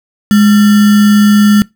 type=tone with sample-and-hold; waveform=sine; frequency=207.7 Hz; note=G#3; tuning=in tune; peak=-3 dBFS; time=0.31-1.62 s; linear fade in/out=0 ms; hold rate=1575 Hz; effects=noise-tail reverb RT60 0.2 s tail -23 dB re dry